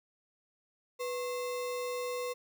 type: tone with sample-and-hold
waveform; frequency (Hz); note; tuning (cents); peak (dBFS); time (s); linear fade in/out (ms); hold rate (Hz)
sine; 493.9; B4; 0; -33; 0.99-2.34; 20; 1575
effects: none